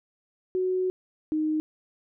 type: tone pair in turn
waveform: sine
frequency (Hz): 370.1 / 309.6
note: F#4 / D#4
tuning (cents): 0 / -9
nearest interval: minor third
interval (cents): 309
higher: first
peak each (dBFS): -23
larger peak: neither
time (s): 0.55-0.9 / 1.32-1.6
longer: first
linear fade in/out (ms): 0
effects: none